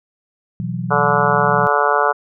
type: chord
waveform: sine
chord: B suspended fourth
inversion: none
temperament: equal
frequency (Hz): 123.47 / 164.81 / 185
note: B2 / E3 / F#3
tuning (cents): 0 / 0 / 0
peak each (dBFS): -25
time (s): 0.6-1.67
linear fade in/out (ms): 0
type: harmonic tone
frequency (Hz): 145.1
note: D3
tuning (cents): -21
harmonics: 3 / 4 / 5 / 6 / 7 / 8 / 9 / 10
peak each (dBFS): -21 / -21 / -21 / -21 / -21 / -21 / -21 / -21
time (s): 0.9-2.13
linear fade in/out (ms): 20
effects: none